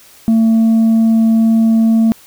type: tone with tanh clipping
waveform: triangle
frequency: 224.8 Hz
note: A3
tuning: 37 cents sharp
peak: -8 dBFS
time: 0.28-2.12 s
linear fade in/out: 0 ms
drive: 7 dB
effects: white hiss -43 dBFS RMS until 2.26 s